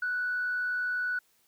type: tone with frequency modulation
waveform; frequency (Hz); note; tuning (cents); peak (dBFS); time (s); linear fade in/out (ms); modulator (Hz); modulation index
sine; 1480; F#6; 0; -27; 0.02-1.19; 5; 71.8; 0.26
effects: tanh soft clip ceiling -23 dBFS + white hiss -68 dBFS RMS until 1.47 s